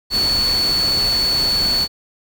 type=tone in noise; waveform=sine; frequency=4435 Hz; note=C#8; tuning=in tune; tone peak=-15 dBFS; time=0.1-1.88 s; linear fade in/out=50 ms; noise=pink; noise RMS=-26 dBFS; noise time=0.1-1.88 s; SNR=+8 dB; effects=none